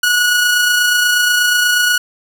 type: tone with amplitude modulation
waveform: sawtooth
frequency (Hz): 1460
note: F#6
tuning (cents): -24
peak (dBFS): -6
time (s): 0.03-1.98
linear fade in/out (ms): 5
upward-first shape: sine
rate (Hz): 28.3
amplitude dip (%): 30
effects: none